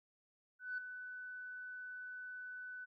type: tone with ADSR envelope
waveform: sine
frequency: 1497 Hz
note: F#6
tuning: 20 cents sharp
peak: -36 dBFS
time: 0.59-2.86 s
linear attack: 190 ms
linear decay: 5 ms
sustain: -9 dB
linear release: 25 ms
effects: tanh soft clip ceiling -32 dBFS